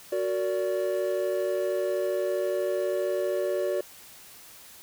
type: chord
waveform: triangle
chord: Gb augmented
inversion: none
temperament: just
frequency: 370 / 462.5 / 578.1 Hz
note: Gb4 / Bb4 / D5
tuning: 0 / -14 / -27 cents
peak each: -27 / -31 / -26 dBFS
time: 0.12-3.81 s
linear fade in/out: 5 ms
effects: white hiss -49 dBFS RMS until 4.82 s